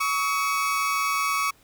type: tone pair together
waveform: 30% pulse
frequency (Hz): 1123.7 / 1284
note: C#6 / E6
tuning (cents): +23 / -46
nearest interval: major second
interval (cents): 231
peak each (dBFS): -21 / -26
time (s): 0-1.51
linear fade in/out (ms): 10
effects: pink hiss -58 dBFS RMS until 1.63 s